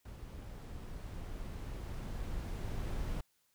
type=noise with level ramp; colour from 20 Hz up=brown; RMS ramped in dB=-47 to -37 dBFS; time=0.05-3.21 s; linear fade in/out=5 ms; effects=white hiss -75 dBFS RMS until 3.54 s